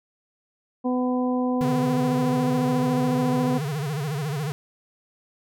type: harmonic tone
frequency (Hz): 250.9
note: B3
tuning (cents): +28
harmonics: 1 / 2 / 3 / 4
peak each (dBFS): -22 / -28 / -32 / -34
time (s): 0.84-3.59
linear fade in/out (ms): 20
type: tone with vibrato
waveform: square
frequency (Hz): 146.83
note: D3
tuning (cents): 0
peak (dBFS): -26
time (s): 1.61-4.52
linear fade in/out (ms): 0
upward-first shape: sine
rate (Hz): 14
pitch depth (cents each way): 150
effects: none